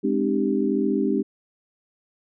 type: chord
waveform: sine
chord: Ab major seventh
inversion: none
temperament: equal with one note detuned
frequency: 207.7 / 261.6 / 303.5 / 392 Hz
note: Ab3 / C4 / Eb4 / G4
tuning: 0 / 0 / -43 / 0 cents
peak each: -25 dBFS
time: 0.03-1.23 s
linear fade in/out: 20 ms
effects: none